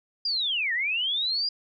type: linear two-way sweep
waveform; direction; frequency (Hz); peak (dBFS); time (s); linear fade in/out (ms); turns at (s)
sine; down then up; 4900 to 1785 to 4900; -24; 0.25-1.49; 5; 0.73
effects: none